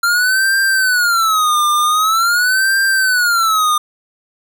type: tone with vibrato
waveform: square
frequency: 1377 Hz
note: F6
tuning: 25 cents flat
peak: -12 dBFS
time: 0.03-3.78 s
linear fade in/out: 5 ms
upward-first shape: sine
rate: 0.45 Hz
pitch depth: 240 cents each way
effects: none